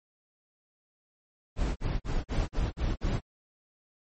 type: noise bursts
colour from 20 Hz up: brown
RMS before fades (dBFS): -28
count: 7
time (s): 1.56-3.206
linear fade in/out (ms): 50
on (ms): 200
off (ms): 41
effects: MP3 32 kbps